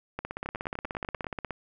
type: two click trains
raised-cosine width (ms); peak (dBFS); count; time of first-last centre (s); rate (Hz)
0.5; -20 / -18; 9 / 23; 0.46-1.244 / 0.19-1.507; 10.2 / 16.7
effects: none